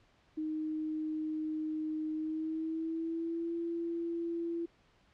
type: tone with pitch glide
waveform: sine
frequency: 311.1 to 337.3 Hz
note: D#4 to E4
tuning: 0 to +40 cents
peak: -33 dBFS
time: 0.37-4.66 s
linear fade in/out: 10 ms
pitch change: +140 cents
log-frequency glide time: 2.13-3.55 s
effects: pink hiss -67 dBFS RMS until 5.13 s + low-pass 4000 Hz 12 dB/octave